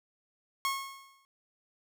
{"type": "tone with exponential decay", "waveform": "sawtooth", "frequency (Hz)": 1090, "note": "C#6", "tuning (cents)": -29, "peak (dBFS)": -23, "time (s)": [0.65, 1.25], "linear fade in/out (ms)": 0, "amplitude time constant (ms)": 130, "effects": []}